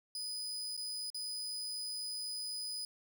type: tone with dropouts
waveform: 35% pulse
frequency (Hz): 4978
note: D#8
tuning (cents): 0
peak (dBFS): -37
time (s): 0.15-2.85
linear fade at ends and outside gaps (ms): 2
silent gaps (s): 0.767-0.775 / 1.102-1.145
effects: none